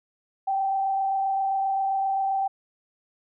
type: tone with frequency modulation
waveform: sine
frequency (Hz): 778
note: G5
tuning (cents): -13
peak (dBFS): -22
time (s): 0.47-2.48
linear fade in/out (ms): 10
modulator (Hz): 27.6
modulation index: 0.44
effects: none